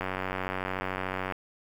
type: click train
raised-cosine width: 0.5 ms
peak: -16 dBFS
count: 124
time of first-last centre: 0.01-1.323 s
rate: 93.7 Hz
effects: 8-bit